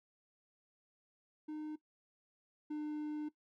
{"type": "tone pair in turn", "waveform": "triangle", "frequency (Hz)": [306, 301.3], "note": ["D#4", "D4"], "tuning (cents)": [-29, 44], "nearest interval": "unison", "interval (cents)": 27, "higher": "first", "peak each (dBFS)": [-38, -35], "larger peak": "second", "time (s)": [[1.48, 1.76], [2.7, 3.29]], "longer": "second", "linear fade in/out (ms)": 10, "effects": ["noise-tail reverb RT60 0.1 s tail -18 dB re dry"]}